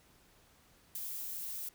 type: noise with ADSR envelope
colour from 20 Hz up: violet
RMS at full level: -39 dBFS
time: 0.95-1.69 s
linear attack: 4 ms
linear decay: 31 ms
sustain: -2 dB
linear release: 3 ms
effects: pink hiss -65 dBFS RMS until 1.74 s